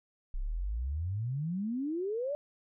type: exponential sweep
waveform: sine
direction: up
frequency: 30.43 to 600 Hz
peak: -31 dBFS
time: 0.34-2.35 s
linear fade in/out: 0 ms
effects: none